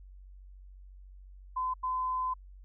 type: tone bursts at uneven times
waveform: sine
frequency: 1021 Hz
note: C6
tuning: 43 cents flat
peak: -29 dBFS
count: 2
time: 1.56-1.74 / 1.83-2.34 s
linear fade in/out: 10 ms
effects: added 47 Hz sine -48 dBFS peak until 2.64 s